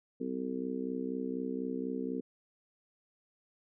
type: harmonic tone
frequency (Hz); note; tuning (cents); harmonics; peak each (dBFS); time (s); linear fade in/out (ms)
64.1; C2; -35; 3 / 4 / 5 / 6 / 7; -42 / -36 / -44 / -42 / -40; 0.2-2.21; 10
effects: none